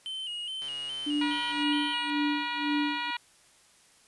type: tone with vibrato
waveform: triangle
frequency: 2979 Hz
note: F#7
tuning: 11 cents sharp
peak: -32 dBFS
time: 0.06-2.1 s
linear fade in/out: 0 ms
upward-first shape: square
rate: 2.4 Hz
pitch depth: 58 cents each way
type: click train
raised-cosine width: 0.2 ms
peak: -30 dBFS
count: 142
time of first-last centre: 0.62-1.627 s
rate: 140 Hz
type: tone with tremolo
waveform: sine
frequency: 293.7 Hz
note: D4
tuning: in tune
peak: -25 dBFS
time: 1.06-3.11 s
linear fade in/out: 10 ms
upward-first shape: sine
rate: 1.9 Hz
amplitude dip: 95%
type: harmonic tone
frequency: 480.6 Hz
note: B4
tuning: 47 cents flat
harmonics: 2 / 3 / 4 / 5 / 6 / 7 / 8 / 9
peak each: -34 / -39 / -38 / -37 / -39 / -44 / -43 / -45 dBFS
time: 1.21-3.17 s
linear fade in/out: 5 ms
effects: white hiss -60 dBFS RMS until 4.07 s + resampled to 24000 Hz